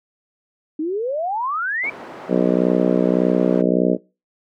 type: exponential sweep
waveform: sine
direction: up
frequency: 298.1 to 2350 Hz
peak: -20 dBFS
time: 0.79-1.9 s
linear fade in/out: 5 ms
type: band-pass noise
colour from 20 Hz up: white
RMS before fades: -36 dBFS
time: 1.83-3.62 s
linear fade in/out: 10 ms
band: 240 to 840 Hz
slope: 12 dB/octave
type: harmonic tone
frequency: 61.74 Hz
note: B1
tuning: in tune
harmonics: 3 / 4 / 5 / 6 / 7 / 8 / 9 / 10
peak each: -20 / -21 / -22 / -23 / -23 / -24 / -25 / -25 dBFS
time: 2.28-3.98 s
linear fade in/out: 50 ms
effects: noise-tail reverb RT60 0.3 s tail -23 dB re dry